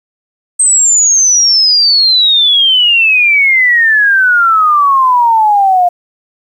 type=exponential sweep; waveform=sine; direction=down; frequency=8360 to 698.5 Hz; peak=-5 dBFS; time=0.59-5.89 s; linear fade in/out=10 ms; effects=7-bit